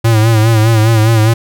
square tone with vibrato, 111.4 Hz, A2, 22 cents sharp, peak -7 dBFS, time 0.04-1.34 s, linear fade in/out 10 ms, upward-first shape sine, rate 4.9 Hz, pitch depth 64 cents each way, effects none

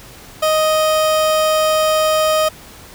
30% pulse tone, 624 Hz, D#5, 5 cents sharp, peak -10 dBFS, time 0.42-2.49 s, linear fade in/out 10 ms, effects pink hiss -39 dBFS RMS until 2.94 s

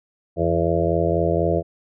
harmonic tone with a mistuned harmonic, 84.1 Hz, E2, 35 cents sharp, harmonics 1 / 2 / 4 / 5 / 6 / 7 / 8, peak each -25 / -25 / -25 / -25 / -25 / -25 / -25 dBFS, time 0.36-1.63 s, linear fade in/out 50 ms, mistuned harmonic 1, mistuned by +63 cents, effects none

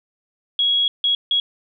sine tone bursts at uneven times, 3322 Hz, G#7, in tune, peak -15 dBFS, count 3, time 0.59-0.88 / 1.04-1.15 / 1.31-1.4 s, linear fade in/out 2 ms, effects none

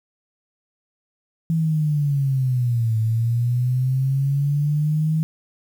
sine linear two-way sweep, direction down then up, 164.81 to 110 to 159.7 Hz, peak -17 dBFS, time 1.5-5.23 s, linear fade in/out 0 ms, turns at 2.98 s, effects 8-bit

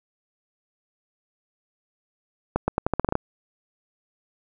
accelerating click train, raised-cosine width 1 ms, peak -7 dBFS, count 10, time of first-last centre 2.56-3.154 s, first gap 120 ms, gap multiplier 0.84, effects none

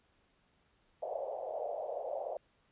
pink band-pass noise, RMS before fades -39 dBFS, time 1.02-2.37 s, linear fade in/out 5 ms, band 530 to 710 Hz, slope 48 dB/octave, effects pink hiss -72 dBFS RMS until 2.71 s + resampled to 8000 Hz

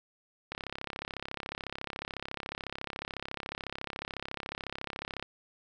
click train, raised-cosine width 0.3 ms, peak -20 dBFS, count 161, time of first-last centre 0.52-5.226 s, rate 34 Hz, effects none

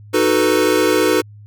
square chord, B dominant seventh, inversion first, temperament equal, 311.1 / 370 / 440 / 493.9 Hz, D#4 / F#4 / A4 / B4, 0 / 0 / 0 / 0 cents, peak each -19 dBFS, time 0.13-1.22 s, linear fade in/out 20 ms, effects added 104 Hz sine -37 dBFS peak until 1.46 s

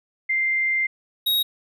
sine / square tone pair in turn, 2093 / 3786 Hz, C7 / A#7, 0 / +26 cents, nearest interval minor seventh, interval 1026 cents, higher second, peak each -19 dBFS, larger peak neither, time 0.29-0.87 / 1.26-1.43 s, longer first, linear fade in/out 10 ms, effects none

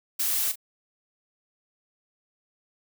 blue noise with echo, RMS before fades -26 dBFS, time 0.19-0.52 s, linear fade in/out 10 ms, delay 38 ms, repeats 1, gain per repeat -13 dB, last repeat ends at 0.558 s, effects none

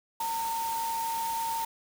sine tone in noise, 913 Hz, A#5, 36 cents flat, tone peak -29 dBFS, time 0.2-1.65 s, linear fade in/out 5 ms, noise white, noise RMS -39 dBFS, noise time 0.2-1.65 s, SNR +7 dB, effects none

